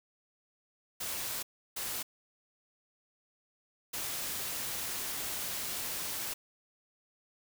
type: noise bursts at uneven times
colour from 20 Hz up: white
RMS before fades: -37 dBFS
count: 3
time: 1-1.43 / 1.76-2.03 / 3.93-6.34 s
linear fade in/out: 10 ms
effects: none